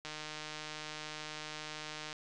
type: click train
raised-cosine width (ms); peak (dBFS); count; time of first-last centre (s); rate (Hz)
0.2; -25; 319; 0.05-2.128; 153
effects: resampled to 24000 Hz